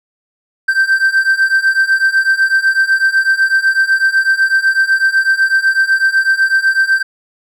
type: beating tone pair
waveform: triangle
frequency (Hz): 1558 / 1566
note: G6 / G6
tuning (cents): -11 / -2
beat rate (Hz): 8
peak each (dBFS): -12 / -10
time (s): 0.68-7.03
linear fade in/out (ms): 10
effects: none